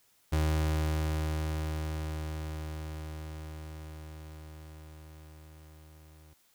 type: tone with level ramp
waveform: 35% pulse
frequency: 77.78 Hz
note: D#2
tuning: in tune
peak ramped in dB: -23 to -52 dBFS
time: 0.32-6.34 s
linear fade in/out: 10 ms
effects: white hiss -67 dBFS RMS until 6.54 s